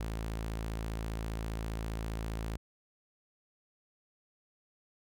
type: tone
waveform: sawtooth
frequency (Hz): 55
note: A1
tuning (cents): 0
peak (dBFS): -31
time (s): 0-2.57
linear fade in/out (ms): 5
effects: none